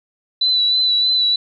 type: tone with vibrato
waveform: sine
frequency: 3981 Hz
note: B7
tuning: 13 cents sharp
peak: -13 dBFS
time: 0.41-1.36 s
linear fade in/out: 5 ms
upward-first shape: sine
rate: 3.2 Hz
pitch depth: 28 cents each way
effects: none